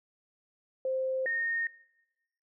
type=tone pair in turn; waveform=sine; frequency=523.3 / 1843.4 Hz; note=C5 / A#6; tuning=0 / -20 cents; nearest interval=octave + minor seventh; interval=2180 cents; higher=second; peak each=-28 dBFS; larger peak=neither; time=0.85-1.26 / 1.26-1.67 s; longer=neither; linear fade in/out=2 ms; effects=noise-tail reverb RT60 1.0 s tail -22 dB re dry